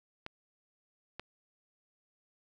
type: clicks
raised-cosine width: 0.3 ms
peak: -24 dBFS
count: 2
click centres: 0.264 / 1.196 s
effects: none